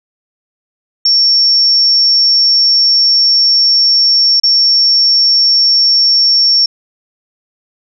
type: tone with dropouts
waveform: sine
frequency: 5470 Hz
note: F8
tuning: 37 cents flat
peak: -6 dBFS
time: 1.05-6.66 s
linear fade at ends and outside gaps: 5 ms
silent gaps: 4.4-4.434 s
effects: none

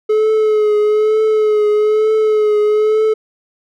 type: tone with vibrato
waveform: triangle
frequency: 427.9 Hz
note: A4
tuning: 48 cents flat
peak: -8 dBFS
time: 0.09-3.14 s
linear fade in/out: 10 ms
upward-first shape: triangle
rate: 1.1 Hz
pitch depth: 37 cents each way
effects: none

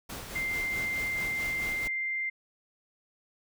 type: noise with tremolo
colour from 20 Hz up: pink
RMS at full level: -39 dBFS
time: 0.09-1.88 s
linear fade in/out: 10 ms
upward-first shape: sine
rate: 4.6 Hz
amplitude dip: 40%
type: tone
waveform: sine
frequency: 2093 Hz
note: C7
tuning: in tune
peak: -29 dBFS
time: 0.35-2.3 s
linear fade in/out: 10 ms
effects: none

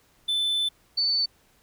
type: tone pair in turn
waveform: triangle / sine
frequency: 3520 / 4509 Hz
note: A7 / C#8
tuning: 0 / +29 cents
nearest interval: major third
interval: 429 cents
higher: second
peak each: -21 dBFS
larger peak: neither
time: 0.28-0.69 / 0.97-1.26 s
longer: first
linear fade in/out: 10 ms
effects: pink hiss -62 dBFS RMS until 1.62 s

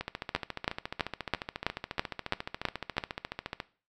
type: two click trains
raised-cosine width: 0.3 ms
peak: -10 / -18 dBFS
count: 9 / 52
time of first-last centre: 0.35-2.982 / 0.01-3.602 s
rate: 3.04 / 14.2 Hz
effects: noise-tail reverb RT60 0.4 s tail -18 dB re dry

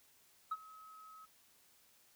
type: tone with ADSR envelope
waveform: sine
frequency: 1281 Hz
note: E6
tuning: 50 cents flat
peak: -32 dBFS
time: 0.51-1.26 s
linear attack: 9 ms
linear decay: 40 ms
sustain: -21 dB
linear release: 16 ms
effects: tanh soft clip ceiling -32 dBFS + white hiss -68 dBFS RMS until 2.15 s

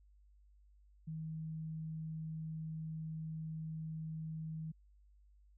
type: tone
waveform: sine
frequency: 158.9 Hz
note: D#3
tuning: 37 cents sharp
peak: -40 dBFS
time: 1.07-4.72 s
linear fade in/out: 10 ms
effects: added 50 Hz sine -62 dBFS peak until 5.57 s

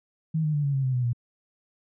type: tone with pitch steps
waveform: sine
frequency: 159 / 152.7 / 146.65 / 140.84 / 135.26 / 129.9 / 124.75 / 119.81 Hz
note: D#3 / D#3 / D3 / C#3 / C#3 / C3 / B2 / A#2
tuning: +38 / -32 / -2 / +28 / -42 / -12 / +18 / +48 cents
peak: -22 dBFS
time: 0.34-1.132 s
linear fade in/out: 10 ms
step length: 99 ms
effects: none

